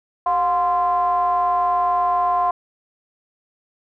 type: ring-modulated tone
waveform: triangle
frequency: 163.8 Hz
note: E3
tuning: 11 cents flat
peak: -11 dBFS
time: 0.26-2.51 s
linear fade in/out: 5 ms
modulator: 878 Hz
effects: none